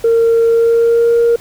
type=tone with pitch glide; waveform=sine; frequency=459.6 to 468.2 Hz; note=A#4 to A#4; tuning=-25 to +8 cents; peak=-6 dBFS; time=0.04-1.36 s; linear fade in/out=5 ms; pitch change=+33 cents; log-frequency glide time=0.46-1.16 s; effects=tanh soft clip ceiling -5 dBFS + pink hiss -38 dBFS RMS until 1.4 s